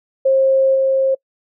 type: tone with level steps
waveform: sine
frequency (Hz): 534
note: C5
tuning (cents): +35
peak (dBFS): -10 / -12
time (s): 0.25-1.15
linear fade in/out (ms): 10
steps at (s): 0.74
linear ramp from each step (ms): 20
effects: noise-tail reverb RT60 0.1 s tail -26 dB re dry